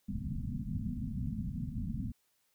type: low-pass noise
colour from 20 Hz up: white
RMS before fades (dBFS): -37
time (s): 0.08-2.12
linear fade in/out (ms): 10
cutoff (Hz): 250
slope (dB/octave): 96
effects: white hiss -75 dBFS RMS until 2.54 s